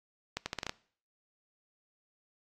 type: accelerating click train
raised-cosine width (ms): 0.2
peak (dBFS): -16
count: 7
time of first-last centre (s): 0.37-0.694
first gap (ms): 90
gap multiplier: 0.79
effects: noise-tail reverb RT60 0.5 s tail -22 dB re dry + AAC 48 kbps